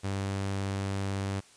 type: tone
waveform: sawtooth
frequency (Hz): 98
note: G2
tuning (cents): 0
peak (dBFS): -26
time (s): 0.03-1.41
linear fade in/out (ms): 20
effects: white hiss -57 dBFS RMS until 1.56 s + resampled to 22050 Hz